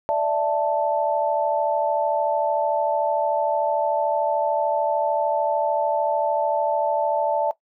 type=chord; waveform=sine; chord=D suspended second; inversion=none; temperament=just; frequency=587.3 / 660.7 / 881 Hz; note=D5 / E5 / A5; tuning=0 / +4 / +2 cents; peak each=-23 dBFS; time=0.09-7.51 s; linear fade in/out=0 ms; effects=noise-tail reverb RT60 0.1 s tail -17 dB re dry